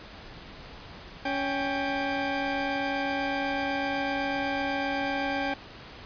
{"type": "tone pair together", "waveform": "20% pulse", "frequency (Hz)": [279.3, 790], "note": ["C#4", "G5"], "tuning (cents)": [13, 13], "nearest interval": "octave + tritone", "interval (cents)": 1800, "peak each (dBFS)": -25, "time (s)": [1.25, 5.54], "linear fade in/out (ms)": 5, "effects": ["pink hiss -45 dBFS RMS until 6.05 s", "resampled to 11025 Hz"]}